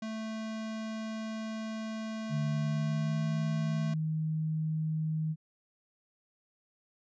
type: tone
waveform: square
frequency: 220 Hz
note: A3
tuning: in tune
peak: -36 dBFS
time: 0.02-3.94 s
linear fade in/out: 5 ms
type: tone with pitch glide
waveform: sine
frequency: 149 to 157.13 Hz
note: D3 to D#3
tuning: +25 to +17 cents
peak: -29 dBFS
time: 2.29-5.36 s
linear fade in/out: 50 ms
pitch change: +92 cents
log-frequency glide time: 2.45-3.28 s
effects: resampled to 16000 Hz